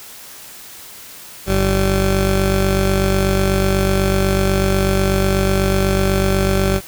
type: tone pair together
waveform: 20% pulse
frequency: 48.1 / 192.4 Hz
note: G1 / G3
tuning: -32 / -32 cents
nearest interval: 2 octaves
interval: 2400 cents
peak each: -12 dBFS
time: 1.46-6.81 s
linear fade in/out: 50 ms
effects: white hiss -37 dBFS RMS until 6.87 s